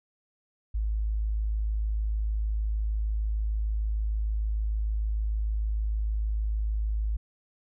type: tone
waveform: sine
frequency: 53.3 Hz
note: G#1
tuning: 46 cents sharp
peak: -25 dBFS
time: 0.74-7.17 s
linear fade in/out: 10 ms
effects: none